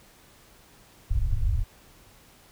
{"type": "low-pass noise", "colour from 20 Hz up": "pink", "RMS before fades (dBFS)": -24, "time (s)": [1.1, 1.64], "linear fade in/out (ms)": 10, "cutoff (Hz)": 110, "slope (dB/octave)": 48, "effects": ["pink hiss -55 dBFS RMS until 2.51 s"]}